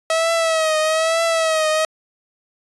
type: tone with vibrato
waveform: sawtooth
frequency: 643 Hz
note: E5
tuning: 43 cents flat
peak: -12 dBFS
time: 0.1-1.85 s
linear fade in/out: 2 ms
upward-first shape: triangle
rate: 1.1 Hz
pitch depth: 67 cents each way
effects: resampled to 24000 Hz